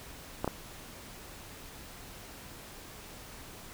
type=clicks; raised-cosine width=1 ms; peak=-16 dBFS; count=2; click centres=0.445 / 0.477 s; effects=pink hiss -48 dBFS RMS until 3.73 s